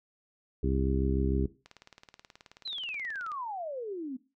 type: harmonic tone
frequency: 66.6 Hz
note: C2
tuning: 31 cents sharp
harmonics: 1 / 2 / 3 / 4 / 5 / 6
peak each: -29 / -33 / -35 / -35 / -35 / -35 dBFS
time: 0.63-1.46 s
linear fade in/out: 5 ms
type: click train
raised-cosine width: 0.2 ms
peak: -32 dBFS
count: 32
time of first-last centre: 1.66-3.318 s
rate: 18.7 Hz
type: exponential sweep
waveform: sine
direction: down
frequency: 4161 to 246.9 Hz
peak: -34 dBFS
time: 2.65-4.17 s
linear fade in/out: 10 ms
effects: noise-tail reverb RT60 0.3 s tail -17 dB re dry